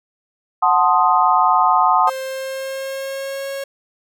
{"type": "chord", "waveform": "sine", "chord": "F# diminished seventh", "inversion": "none", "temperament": "equal with one note detuned", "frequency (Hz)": [735.3, 880, 1046.5, 1244.5], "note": ["F#5", "A5", "C6", "Eb6"], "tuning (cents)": [-11, 0, 0, 0], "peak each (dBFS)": -17, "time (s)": [0.62, 2.1], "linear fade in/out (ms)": 10}
{"type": "tone with pitch glide", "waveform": "45% pulse", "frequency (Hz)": [527, 548.4], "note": ["C5", "C#5"], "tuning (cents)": [12, -19], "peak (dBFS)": -24, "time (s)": [2.07, 3.64], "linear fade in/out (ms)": 5, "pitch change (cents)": 69, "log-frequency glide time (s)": [2.2, 3.48]}
{"effects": []}